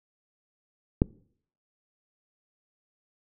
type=click; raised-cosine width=3 ms; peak=-6 dBFS; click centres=1.019 s; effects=noise-tail reverb RT60 0.6 s tail -24 dB re dry